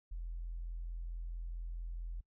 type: tone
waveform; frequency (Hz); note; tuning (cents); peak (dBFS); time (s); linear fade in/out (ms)
sine; 42.26; E1; +44; -38; 0.11-2.21; 10
effects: noise-tail reverb RT60 0.1 s tail -26 dB re dry + tanh soft clip ceiling -34 dBFS